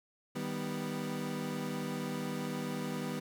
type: chord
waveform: 30% pulse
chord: Eb augmented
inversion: none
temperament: equal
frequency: 155.56 / 196 / 246.9 Hz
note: Eb3 / G3 / B3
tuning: 0 / 0 / 0 cents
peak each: -38 / -37 / -36 dBFS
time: 0.35-3.2 s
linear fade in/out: 10 ms
effects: none